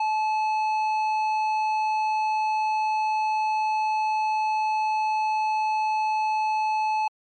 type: tone with tanh clipping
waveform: sine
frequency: 864 Hz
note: A5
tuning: 32 cents flat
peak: -23 dBFS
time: 0-7.08 s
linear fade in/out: 5 ms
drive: 9 dB
effects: MP3 48 kbps